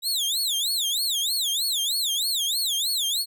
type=tone with vibrato; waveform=sawtooth; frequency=3729 Hz; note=A#7; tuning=in tune; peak=-20 dBFS; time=0.02-3.26 s; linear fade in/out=50 ms; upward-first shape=sine; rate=3.2 Hz; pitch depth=280 cents each way; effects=none